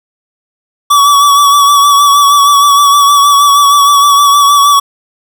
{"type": "tone with vibrato", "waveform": "square", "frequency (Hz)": 1141, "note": "C#6", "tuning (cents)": 50, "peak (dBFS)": -4, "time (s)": [0.9, 4.8], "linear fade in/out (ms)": 10, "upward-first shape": "sine", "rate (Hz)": 6.4, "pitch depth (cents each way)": 33, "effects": []}